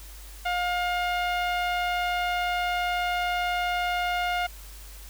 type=tone with low-pass filter; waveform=sawtooth; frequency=711 Hz; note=F5; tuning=31 cents sharp; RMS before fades=-27 dBFS; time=0.45-4.47 s; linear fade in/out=10 ms; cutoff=2800 Hz; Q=1.4; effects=added 50 Hz sine -42 dBFS peak until 5.09 s + white hiss -48 dBFS RMS until 5.09 s